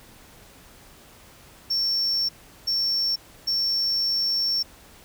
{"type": "tone bursts at uneven times", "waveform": "triangle", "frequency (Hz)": 5450, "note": "F8", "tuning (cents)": -43, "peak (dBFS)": -20, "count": 3, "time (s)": [[1.7, 2.29], [2.67, 3.16], [3.47, 4.63]], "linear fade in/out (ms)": 10, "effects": ["pink hiss -50 dBFS RMS until 5.04 s"]}